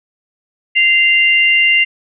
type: tone pair together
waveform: sine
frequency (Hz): 2081 / 2783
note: C7 / F7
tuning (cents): -10 / -7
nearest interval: perfect fourth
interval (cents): 503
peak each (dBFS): -11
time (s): 0.75-1.85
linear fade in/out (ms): 20
effects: none